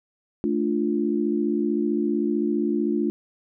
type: chord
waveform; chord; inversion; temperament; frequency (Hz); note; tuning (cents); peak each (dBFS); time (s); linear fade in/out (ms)
sine; D minor; second; equal; 220 / 293.7 / 349.2; A3 / D4 / F4; 0 / 0 / 0; -25; 0.44-3.1; 0
effects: none